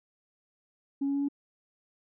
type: tone with pitch steps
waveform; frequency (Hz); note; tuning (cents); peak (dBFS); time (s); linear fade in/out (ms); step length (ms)
sine; 277.2 / 279.1 / 281.1 / 283; C#4 / C#4 / C#4 / C#4; 0 / +12 / +24 / +36; -25; 1.01-1.286; 10; 69
effects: tanh soft clip ceiling -23 dBFS